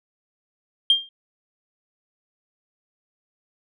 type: tone with exponential decay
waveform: sine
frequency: 3197 Hz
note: G7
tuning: 33 cents sharp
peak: -9 dBFS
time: 0.9-1.09 s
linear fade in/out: 2 ms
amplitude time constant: 41 ms
effects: tanh soft clip ceiling -7 dBFS